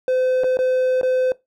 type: tone with dropouts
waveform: triangle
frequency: 512 Hz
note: C5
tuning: 38 cents flat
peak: -14 dBFS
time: 0.08-1.32 s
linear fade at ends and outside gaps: 1 ms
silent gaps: 0.436-0.442 / 0.571-0.589 / 1.013-1.031 s
effects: noise-tail reverb RT60 0.2 s tail -20 dB re dry